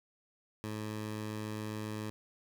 15% pulse tone, 107.4 Hz, A2, 41 cents flat, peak -31 dBFS, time 0.64-2.1 s, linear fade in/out 0 ms, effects none

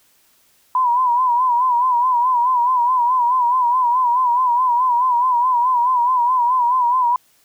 sine tone with vibrato, 987.8 Hz, B5, in tune, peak -13 dBFS, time 0.75-7.16 s, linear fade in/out 2 ms, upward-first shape sine, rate 4.7 Hz, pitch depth 78 cents each way, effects white hiss -57 dBFS RMS until 7.44 s

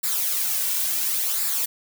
blue noise with flanger, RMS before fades -24 dBFS, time 0.03-1.66 s, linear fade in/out 10 ms, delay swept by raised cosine 0.32 to 2.42 ms, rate 0.71 Hz, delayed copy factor -0.6, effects none

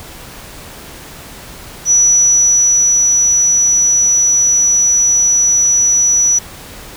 sine tone with ADSR envelope, 5900 Hz, F#8, 6 cents flat, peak -6 dBFS, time 1.85-6.39 s, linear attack 59 ms, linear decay 1100 ms, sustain -2 dB, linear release 8 ms, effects pink hiss -33 dBFS RMS until 6.96 s

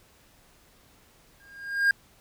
triangle tone with exponential growth, 1615 Hz, G#6, 49 cents flat, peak -14 dBFS, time 1.4-1.91 s, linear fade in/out 2 ms, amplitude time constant 110 ms, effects pink hiss -59 dBFS RMS until 2.2 s

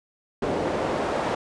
pink noise with band-pass filter sweep, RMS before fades -26 dBFS, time 0.42-1.35 s, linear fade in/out 5 ms, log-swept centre 420 to 660 Hz, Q 1.1, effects resampled to 22050 Hz

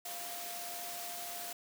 sine tone in noise, 698.5 Hz, F5, in tune, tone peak -46 dBFS, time 0.05-1.53 s, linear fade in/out 5 ms, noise white, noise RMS -43 dBFS, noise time 0.05-1.53 s, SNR -6 dB, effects high-pass 200 Hz 12 dB/octave

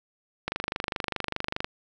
click train, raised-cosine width 0.3 ms, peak -12 dBFS, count 30, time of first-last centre 0.48-1.645 s, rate 24.9 Hz, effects none

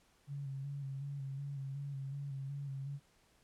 sine tone with vibrato, 138.59 Hz, C#3, in tune, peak -39 dBFS, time 0.27-3 s, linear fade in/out 50 ms, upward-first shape square, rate 2.7 Hz, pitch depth 34 cents each way, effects pink hiss -70 dBFS RMS until 3.43 s + low-pass 11000 Hz 12 dB/octave

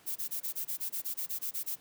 violet noise bursts, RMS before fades -35 dBFS, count 14, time 0.06-1.759 s, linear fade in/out 20 ms, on 100 ms, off 23 ms, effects pink hiss -60 dBFS RMS until 1.8 s + high-pass 150 Hz 12 dB/octave

